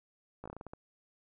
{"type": "slowing click train", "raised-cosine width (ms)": 1, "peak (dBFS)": -30, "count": 9, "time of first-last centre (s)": [0.44, 0.735], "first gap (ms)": 16, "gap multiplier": 1.23, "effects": []}